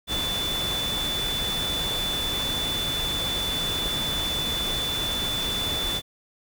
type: tone in noise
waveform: sine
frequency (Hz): 3490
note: A7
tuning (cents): -15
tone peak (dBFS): -26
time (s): 0.07-6.02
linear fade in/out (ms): 50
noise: pink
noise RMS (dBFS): -31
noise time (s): 0.07-6.02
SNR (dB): +2
effects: none